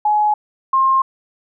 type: tone pair in turn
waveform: sine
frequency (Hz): 843 / 1063.6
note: G#5 / C6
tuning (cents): +26 / +28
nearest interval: major third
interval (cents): 402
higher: second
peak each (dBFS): -12 / -11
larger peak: second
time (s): 0.05-0.34 / 0.73-1.02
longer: neither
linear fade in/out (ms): 5
effects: none